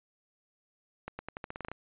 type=accelerating click train; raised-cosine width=0.5 ms; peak=-23 dBFS; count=11; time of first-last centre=1.08-1.716 s; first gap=110 ms; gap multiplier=0.87; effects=resampled to 8000 Hz